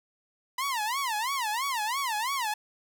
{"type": "tone with vibrato", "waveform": "sawtooth", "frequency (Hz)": 972, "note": "B5", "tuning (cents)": -28, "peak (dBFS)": -24, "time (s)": [0.58, 2.54], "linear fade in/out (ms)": 5, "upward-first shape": "sine", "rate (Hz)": 3, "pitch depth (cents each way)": 260, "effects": []}